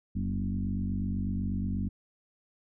sine tone with frequency modulation, 139.1 Hz, C#3, 6 cents sharp, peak -28 dBFS, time 0.15-1.89 s, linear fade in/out 10 ms, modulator 48.2 Hz, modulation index 2.3, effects none

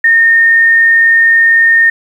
sine tone, 1831 Hz, A#6, 32 cents flat, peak -4 dBFS, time 0.04-1.9 s, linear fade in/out 5 ms, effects 7-bit

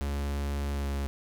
45% pulse tone with pitch glide, 70.9 to 70 Hz, C#2 to C#2, +40 to +18 cents, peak -29 dBFS, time 0.01-1.07 s, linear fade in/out 0 ms, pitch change -22 cents, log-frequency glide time 0.73-0.89 s, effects none

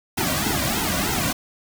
pink noise with flanger, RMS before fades -23 dBFS, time 0.17-1.33 s, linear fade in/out 10 ms, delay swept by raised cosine 1.7 to 2.37 ms, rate 3.2 Hz, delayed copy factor -1, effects none

